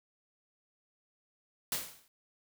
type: noise with exponential decay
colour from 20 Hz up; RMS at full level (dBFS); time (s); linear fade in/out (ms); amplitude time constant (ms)
white; -31; 1.72-2.08; 1; 78
effects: none